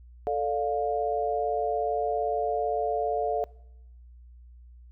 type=chord; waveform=sine; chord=D minor; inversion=second; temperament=just; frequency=440.5 / 587.3 / 704.8 Hz; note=A4 / D5 / F5; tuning=+2 / 0 / +16 cents; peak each=-29 / -31 / -28 dBFS; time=0.27-3.44 s; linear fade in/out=0 ms; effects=noise-tail reverb RT60 0.8 s tail -23 dB re dry + added 60 Hz sine -47 dBFS peak until 4.91 s